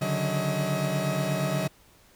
40% pulse tone cluster, 140.8 / 149.2 / 185 / 635 Hz, C#3 / D3 / F#3 / D#5, +27 / +28 / 0 / +35 cents, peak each -30 dBFS, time 0.01-1.68 s, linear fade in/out 10 ms, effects pink hiss -58 dBFS RMS until 2.15 s

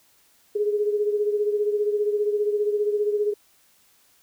sine beating tone pair, 414.7 / 429.7 Hz, G#4 / A4, -3 / -41 cents, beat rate 15 Hz, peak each -21 / -28 dBFS, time 0.55-3.34 s, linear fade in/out 10 ms, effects white hiss -60 dBFS RMS until 4.22 s

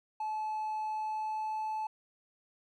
triangle tone with pitch glide, 863 to 868 Hz, A5 to A5, -34 to -24 cents, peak -30 dBFS, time 0.2-1.87 s, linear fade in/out 5 ms, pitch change +10 cents, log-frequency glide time 0.86-1.66 s, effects tanh soft clip ceiling -27 dBFS

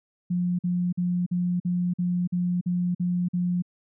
sine tone bursts, 177.6 Hz, F3, 29 cents sharp, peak -22 dBFS, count 10, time 0.3-3.623 s, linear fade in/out 10 ms, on 290 ms, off 47 ms, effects none

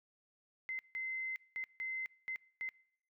sine tone bursts at uneven times, 2064 Hz, C7, 24 cents flat, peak -37 dBFS, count 6, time 0.69-0.79 / 0.95-1.36 / 1.56-1.64 / 1.8-2.06 / 2.28-2.36 / 2.61-2.69 s, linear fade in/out 0 ms, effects noise-tail reverb RT60 0.7 s tail -24 dB re dry

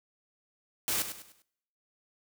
white noise with echo, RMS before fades -30 dBFS, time 0.88-1.02 s, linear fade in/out 0 ms, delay 100 ms, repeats 4, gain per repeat -9 dB, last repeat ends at 1.42 s, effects noise-tail reverb RT60 0.8 s tail -25 dB re dry

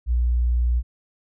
sine tone, 60.1 Hz, B1, 46 cents flat, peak -17 dBFS, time 0.06-0.83 s, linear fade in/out 50 ms, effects none

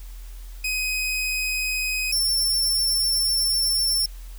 sawtooth tone pair in turn, 2514 / 5404 Hz, D#7 / E8, +17 / +42 cents, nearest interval octave + minor second, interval 1325 cents, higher second, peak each -20 / -17 dBFS, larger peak second, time 0.64-2.12 / 2.12-4.06 s, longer second, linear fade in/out 5 ms, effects added 42 Hz sine -35 dBFS peak until 4.38 s + white hiss -51 dBFS RMS until 4.38 s

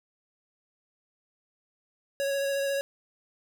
square tone with vibrato, 554.4 Hz, C#5, in tune, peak -27 dBFS, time 2.2-2.81 s, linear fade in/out 0 ms, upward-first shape sine, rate 14 Hz, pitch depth 14 cents each way, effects none

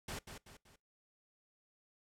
pink noise with echo, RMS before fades -43 dBFS, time 0.08-0.19 s, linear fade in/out 5 ms, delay 190 ms, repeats 3, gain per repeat -7 dB, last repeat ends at 0.76 s, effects noise-tail reverb RT60 0.2 s tail -22 dB re dry + low-pass 11000 Hz 12 dB/octave

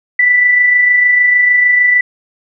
sine tone with amplitude modulation, 1975.5 Hz, B6, in tune, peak -5 dBFS, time 0.19-2.01 s, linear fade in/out 5 ms, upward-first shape sine, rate 26.6 Hz, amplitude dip 35%, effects none

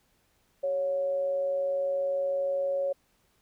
sine tone with amplitude modulation, 554.4 Hz, C#5, in tune, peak -24 dBFS, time 0.63-2.93 s, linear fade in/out 10 ms, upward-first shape sine, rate 163 Hz, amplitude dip 35%, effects pink hiss -69 dBFS RMS until 3.41 s

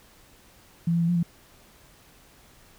sine tone with pitch steps, 168.4 / 169.7 / 167.9 / 175.2 / 170 Hz, E3 / F3 / E3 / F3 / F3, +37 / -49 / +32 / +6 / -46 cents, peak -20 dBFS, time 0.87-1.23 s, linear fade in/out 5 ms, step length 72 ms, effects pink hiss -55 dBFS RMS until 2.78 s

